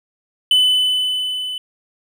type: tone with level ramp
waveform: triangle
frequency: 3009 Hz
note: F#7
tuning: 28 cents sharp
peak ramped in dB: -8 to -22 dBFS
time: 0.51-1.58 s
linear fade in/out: 2 ms
effects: none